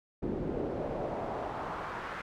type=noise with band-pass filter sweep; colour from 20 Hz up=brown; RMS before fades=-36 dBFS; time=0.22-2.22 s; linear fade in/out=10 ms; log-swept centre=310 to 1500 Hz; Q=1.8; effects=none